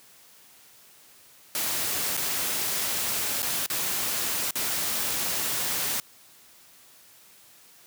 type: noise with dropouts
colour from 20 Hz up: white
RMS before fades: -28 dBFS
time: 1.55-6 s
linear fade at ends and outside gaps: 1 ms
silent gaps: 2.168-2.174 / 3.421-3.428 / 3.662-3.7 / 4.509-4.555 s
effects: white hiss -54 dBFS RMS until 7.86 s + high-pass 80 Hz 12 dB/octave

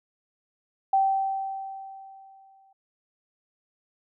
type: tone with exponential decay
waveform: sine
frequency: 776 Hz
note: G5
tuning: 18 cents flat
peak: -17 dBFS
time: 0.93-2.73 s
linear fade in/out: 5 ms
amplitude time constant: 390 ms
effects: none

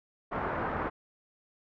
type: low-pass noise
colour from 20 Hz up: white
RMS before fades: -33 dBFS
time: 0.31-0.9 s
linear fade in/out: 20 ms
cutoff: 1400 Hz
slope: 24 dB/octave
effects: none

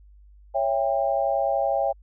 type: chord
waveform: sine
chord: C# diminished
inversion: none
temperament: just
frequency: 554.4 / 665.2 / 798.3 Hz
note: C#5 / E5 / G5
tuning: 0 / +16 / +31 cents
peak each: -25 dBFS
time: 0.54-1.93 s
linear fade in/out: 20 ms
effects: added 50 Hz sine -48 dBFS peak until 2.02 s

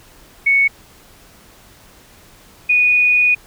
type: tone pair in turn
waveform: sine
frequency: 2217 / 2469 Hz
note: C#7 / D#7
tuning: 0 / -14 cents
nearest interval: major second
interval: 186 cents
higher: second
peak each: -10 dBFS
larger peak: neither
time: 0.46-0.68 / 2.69-3.35 s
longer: second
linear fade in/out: 10 ms
effects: pink hiss -46 dBFS RMS until 3.46 s

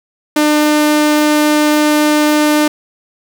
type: tone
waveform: sawtooth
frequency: 300.6 Hz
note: D4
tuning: 40 cents sharp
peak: -5 dBFS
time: 0.36-2.68 s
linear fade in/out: 5 ms
effects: 7-bit

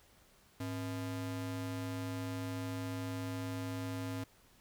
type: ring-modulated tone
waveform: square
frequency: 187.3 Hz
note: F#3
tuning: 21 cents sharp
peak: -35 dBFS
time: 0.6-4.24 s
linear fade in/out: 5 ms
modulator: 81.3 Hz
effects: pink hiss -65 dBFS RMS until 4.6 s

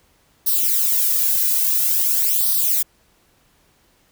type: noise with flanger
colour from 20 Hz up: violet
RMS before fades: -18 dBFS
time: 0.46-2.83 s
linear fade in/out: 10 ms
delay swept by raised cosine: 0.21 to 2.01 ms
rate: 0.49 Hz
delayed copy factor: +0.75
effects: pink hiss -59 dBFS RMS until 4.11 s

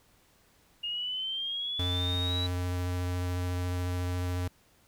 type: exponential sweep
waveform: sine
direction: up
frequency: 2836 to 3943 Hz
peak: -31 dBFS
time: 0.83-2.47 s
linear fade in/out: 10 ms
type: tone with vibrato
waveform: square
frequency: 89.6 Hz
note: F2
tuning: 45 cents sharp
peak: -30 dBFS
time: 1.79-4.48 s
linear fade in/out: 5 ms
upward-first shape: sine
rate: 14 Hz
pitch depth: 9 cents each way
effects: pink hiss -64 dBFS RMS until 4.87 s

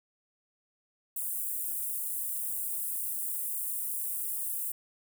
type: high-pass noise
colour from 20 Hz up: white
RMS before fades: -34 dBFS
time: 1.16-4.72 s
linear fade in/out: 5 ms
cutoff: 8500 Hz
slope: 48 dB/octave
effects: none

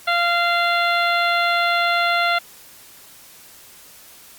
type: harmonic tone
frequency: 692 Hz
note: F5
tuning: 16 cents flat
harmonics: 1 / 2 / 3 / 4 / 5 / 6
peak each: -21 / -20 / -23 / -28 / -27 / -30 dBFS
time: 0.07-2.39 s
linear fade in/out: 10 ms
effects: white hiss -45 dBFS RMS until 4.38 s + Opus 48 kbps

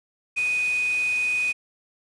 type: tone in noise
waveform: sine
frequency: 2489 Hz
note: D#7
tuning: in tune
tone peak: -21 dBFS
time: 0.36-1.53 s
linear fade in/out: 20 ms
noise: white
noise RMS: -38 dBFS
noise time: 0.36-1.53 s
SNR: +14 dB
effects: resampled to 22050 Hz

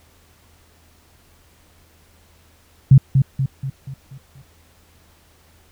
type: tone with echo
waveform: sine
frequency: 134.7 Hz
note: C#3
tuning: 49 cents flat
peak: -4 dBFS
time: 2.91-2.98 s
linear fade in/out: 5 ms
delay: 240 ms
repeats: 6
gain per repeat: -6 dB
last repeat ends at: 4.42 s
effects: added 81 Hz sine -55 dBFS peak until 5.71 s + pink hiss -55 dBFS RMS until 5.71 s

